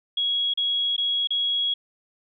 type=tone with dropouts; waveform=sine; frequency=3322 Hz; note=G#7; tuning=in tune; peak=-21 dBFS; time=0.17-1.74 s; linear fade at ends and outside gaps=5 ms; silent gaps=0.538-0.574 / 0.965-0.979 / 1.273-1.305 s; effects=none